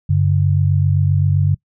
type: tone pair together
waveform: sine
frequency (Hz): 95.7 / 143.39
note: G2 / D3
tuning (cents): -41 / -41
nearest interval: perfect fifth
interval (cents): 700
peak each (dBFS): -14 / -15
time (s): 0.09-1.55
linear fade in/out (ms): 10
effects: noise-tail reverb RT60 0.1 s tail -23 dB re dry